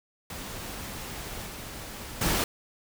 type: noise with level steps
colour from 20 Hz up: pink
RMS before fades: -38 / -40 / -26 dBFS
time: 0.3-2.44 s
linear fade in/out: 2 ms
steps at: 1.46 / 2.21 s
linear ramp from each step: 5 ms
effects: none